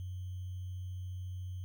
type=tone with sample-and-hold; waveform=sine; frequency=91.4 Hz; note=F#2; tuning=21 cents flat; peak=-38 dBFS; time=0-1.64 s; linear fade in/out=0 ms; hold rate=3150 Hz; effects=none